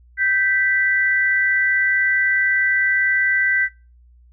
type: tone pair together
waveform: sine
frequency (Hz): 1559.8 / 1975.5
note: G6 / B6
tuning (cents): -9 / 0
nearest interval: major third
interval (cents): 409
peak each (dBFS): -18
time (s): 0.17-3.69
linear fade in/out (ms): 50
effects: noise-tail reverb RT60 0.3 s tail -23 dB re dry + added 60 Hz sine -47 dBFS peak until 4.32 s